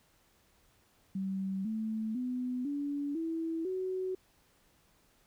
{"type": "tone with pitch steps", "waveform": "sine", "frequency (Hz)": [192.1, 219.4, 250.6, 286.2, 326.8, 373.3], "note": ["G3", "A3", "B3", "D4", "E4", "F#4"], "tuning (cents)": [-35, -5, 25, -45, -15, 15], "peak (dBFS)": -32, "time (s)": [1.15, 4.15], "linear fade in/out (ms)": 5, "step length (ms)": 500, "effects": ["pink hiss -68 dBFS RMS until 5.26 s"]}